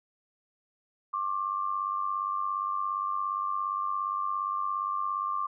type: tone pair together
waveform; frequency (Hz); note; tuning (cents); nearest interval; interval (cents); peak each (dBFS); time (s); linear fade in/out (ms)
sine; 1077.4 / 1174.7; C#6 / D6; -50 / 0; minor second; 150; -32 / -30; 1.13-5.47; 10
effects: none